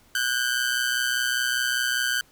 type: ring-modulated tone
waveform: sawtooth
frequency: 1533 Hz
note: G6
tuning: 39 cents flat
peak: -16 dBFS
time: 0.15-2.21 s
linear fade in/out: 2 ms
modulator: 62.5 Hz
effects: pink hiss -58 dBFS RMS until 2.31 s